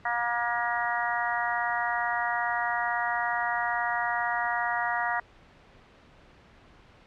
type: harmonic tone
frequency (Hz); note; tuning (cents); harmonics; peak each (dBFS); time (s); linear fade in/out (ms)
237.7; A#3; +34; 3 / 4 / 5 / 6 / 7 / 8; -31 / -32 / -35 / -34 / -35 / -31; 0.05-5.2; 5
effects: pink hiss -55 dBFS RMS until 7.06 s + low-pass 3000 Hz 12 dB/octave